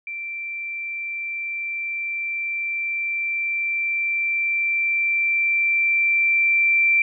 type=tone with level ramp; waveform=sine; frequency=2349 Hz; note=D7; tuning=in tune; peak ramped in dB=-28 to -14 dBFS; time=0.07-7.02 s; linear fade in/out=2 ms; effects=none